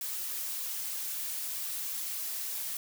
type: noise with flanger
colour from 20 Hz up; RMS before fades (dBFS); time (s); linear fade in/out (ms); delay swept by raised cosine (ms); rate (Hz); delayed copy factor
blue; -36; 0.01-2.77; 2; 1.7 to 5.5; 3.2; +0.55
effects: none